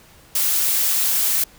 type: noise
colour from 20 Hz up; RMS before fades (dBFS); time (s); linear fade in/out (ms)
blue; -19; 0.35-1.44; 5
effects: pink hiss -49 dBFS RMS until 1.58 s